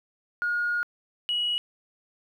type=tone pair in turn; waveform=sine; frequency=1434 / 2914 Hz; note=F6 / F#7; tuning=+45 / -27 cents; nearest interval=octave; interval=1228 cents; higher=second; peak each=-23 dBFS; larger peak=neither; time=0.42-0.83 / 1.29-1.58 s; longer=first; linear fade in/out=0 ms; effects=tanh soft clip ceiling -19 dBFS + 10-bit